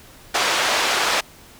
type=band-pass noise; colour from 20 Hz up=pink; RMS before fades=-20 dBFS; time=0.34-1.21 s; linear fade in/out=10 ms; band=660 to 5700 Hz; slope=12 dB/octave; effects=pink hiss -46 dBFS RMS until 1.59 s